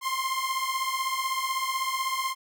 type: beating tone pair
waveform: sawtooth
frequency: 1046.5 / 1062.5 Hz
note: C6 / C6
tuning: 0 / +26 cents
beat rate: 16 Hz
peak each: -26 dBFS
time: 0.01-2.35 s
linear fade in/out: 50 ms
effects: none